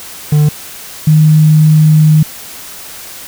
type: tone pair in turn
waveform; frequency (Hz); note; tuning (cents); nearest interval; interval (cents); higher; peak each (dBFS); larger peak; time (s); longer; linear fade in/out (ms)
triangle / sine; 149.8 / 154.64; D3 / D#3; +35 / -10; minor second; 55; second; -3; neither; 0.32-0.49 / 1.07-2.23; second; 5
effects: white hiss -29 dBFS RMS until 3.27 s